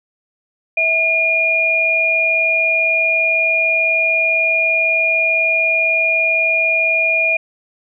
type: tone pair together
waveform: sine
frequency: 652.7 / 2426 Hz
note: E5 / D#7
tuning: -17 / -44 cents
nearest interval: octave + major seventh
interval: 2273 cents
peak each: -21 / -13 dBFS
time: 0.77-7.37 s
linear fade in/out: 5 ms
effects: none

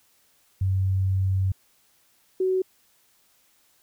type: tone pair in turn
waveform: sine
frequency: 95.2 / 374.3 Hz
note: F#2 / F#4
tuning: +50 / +20 cents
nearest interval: 2 octaves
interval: 2370 cents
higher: second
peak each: -20 dBFS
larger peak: neither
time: 0.61-1.52 / 2.4-2.62 s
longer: first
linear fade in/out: 5 ms
effects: white hiss -63 dBFS RMS until 3.82 s

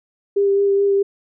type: tone with vibrato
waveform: sine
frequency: 398.4 Hz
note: G4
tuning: 28 cents sharp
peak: -13 dBFS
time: 0.36-1.03 s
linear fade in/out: 10 ms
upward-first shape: sine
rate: 4.7 Hz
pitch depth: 14 cents each way
effects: none

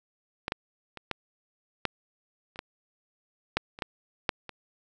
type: clicks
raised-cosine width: 0.3 ms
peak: -14 / -12 / -24 / -13 / -9 / -29 / -17 / -8 / -26 / -13 / -7 / -23 dBFS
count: 12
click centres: 0.481 / 0.521 / 0.973 / 1.113 / 1.853 / 2.559 / 2.591 / 3.57 / 3.789 / 3.822 / 4.292 / 4.493 s
effects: none

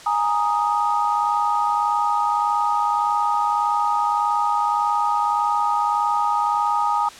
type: chord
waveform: sine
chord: Ab suspended second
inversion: none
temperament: equal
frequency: 830.6 / 932.3 / 1244.5 Hz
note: Ab5 / Bb5 / Eb6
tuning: 0 / 0 / 0 cents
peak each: -22 dBFS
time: 0.06-7.09 s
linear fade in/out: 5 ms
effects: white hiss -41 dBFS RMS until 7.19 s + low-pass 7000 Hz 12 dB/octave

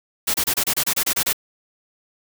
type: noise bursts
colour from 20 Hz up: white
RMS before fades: -20 dBFS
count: 11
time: 0.27-1.331 s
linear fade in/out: 10 ms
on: 71 ms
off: 28 ms
effects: none

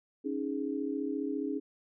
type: chord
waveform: sine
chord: C# suspended second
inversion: none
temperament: equal with one note detuned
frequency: 276.4 / 311.1 / 415.3 Hz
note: C#4 / D#4 / G#4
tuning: -5 / 0 / 0 cents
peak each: -34 / -36 / -37 dBFS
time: 0.24-1.6 s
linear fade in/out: 20 ms
effects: none

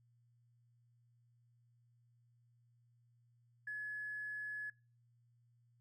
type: tone with tanh clipping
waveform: triangle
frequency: 1700 Hz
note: G#6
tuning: 40 cents sharp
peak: -40 dBFS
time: 3.67-4.7 s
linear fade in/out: 5 ms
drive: 2 dB
effects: noise-tail reverb RT60 0.4 s tail -25 dB re dry + added 119 Hz sine -69 dBFS peak until 5.8 s

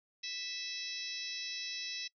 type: harmonic tone with a mistuned harmonic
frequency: 659.3 Hz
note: E5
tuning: in tune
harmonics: 3 / 4 / 5 / 6 / 7 / 8 / 9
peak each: -50 / -45 / -51 / -43 / -51 / -43 / -49 dBFS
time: 0.23-2.08 s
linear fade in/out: 10 ms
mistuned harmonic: 4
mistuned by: -16 cents
effects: noise-tail reverb RT60 0.1 s tail -22 dB re dry

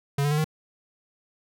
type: tone with pitch steps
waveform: square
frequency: 141 / 145.64 / 150.42 / 155.37 Hz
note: C#3 / D3 / D3 / D#3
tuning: +30 / -14 / +42 / -2 cents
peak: -22 dBFS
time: 0.18-0.444 s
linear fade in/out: 5 ms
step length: 66 ms
effects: none

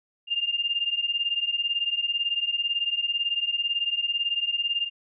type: beating tone pair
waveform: sine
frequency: 2794 / 2812 Hz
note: F7 / F7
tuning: 0 / +11 cents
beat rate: 18 Hz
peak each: -28 / -26 dBFS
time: 0.27-4.9 s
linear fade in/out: 50 ms
effects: none

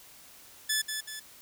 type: tone with echo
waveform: 10% pulse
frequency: 1733 Hz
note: A6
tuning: 27 cents flat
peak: -17 dBFS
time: 0.69-0.82 s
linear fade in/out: 10 ms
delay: 190 ms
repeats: 2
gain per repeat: -6 dB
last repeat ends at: 1.2 s
effects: white hiss -53 dBFS RMS until 1.41 s

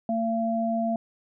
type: tone pair together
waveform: sine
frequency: 226.9 / 680 Hz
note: A#3 / F5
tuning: -47 / -46 cents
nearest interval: octave + perfect fifth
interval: 1901 cents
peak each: -26 dBFS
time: 0.09-0.96 s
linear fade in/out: 2 ms
effects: none

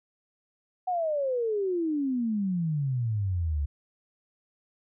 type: exponential sweep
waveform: sine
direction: down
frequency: 750 to 69.3 Hz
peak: -25 dBFS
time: 0.87-3.66 s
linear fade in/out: 10 ms
effects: none

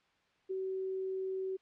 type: tone with ADSR envelope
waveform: sine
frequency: 379.4 Hz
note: F#4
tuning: 43 cents sharp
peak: -32 dBFS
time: 0.49-1.57 s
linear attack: 21 ms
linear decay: 4 ms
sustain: -2 dB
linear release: 14 ms
effects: white hiss -71 dBFS RMS until 1.61 s + low-pass 3000 Hz 12 dB/octave

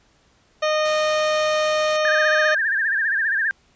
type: harmonic tone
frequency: 615 Hz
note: D#5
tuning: 20 cents flat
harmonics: 1 / 2 / 3 / 4 / 5 / 6 / 7 / 9 / 10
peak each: -19 / -25 / -29 / -31 / -33 / -35 / -36 / -38 / -39 dBFS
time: 0.62-2.55 s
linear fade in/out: 10 ms
type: noise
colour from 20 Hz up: white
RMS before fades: -35 dBFS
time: 0.85-1.97 s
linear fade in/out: 5 ms
type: tone with vibrato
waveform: sine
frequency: 1691 Hz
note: G#6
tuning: 31 cents sharp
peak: -18 dBFS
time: 2.05-3.51 s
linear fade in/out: 0 ms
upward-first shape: sine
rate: 15 Hz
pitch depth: 130 cents each way
effects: pink hiss -59 dBFS RMS until 3.75 s + resampled to 16000 Hz

